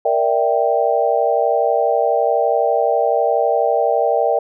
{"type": "chord", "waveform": "sine", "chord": "E half-diminished seventh", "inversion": "second", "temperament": "equal", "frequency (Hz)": [466.2, 587.3, 659.3, 784], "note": ["Bb4", "D5", "E5", "G5"], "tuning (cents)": [0, 0, 0, 0], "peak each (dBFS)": -19, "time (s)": [0.05, 4.39], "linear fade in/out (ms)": 5, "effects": []}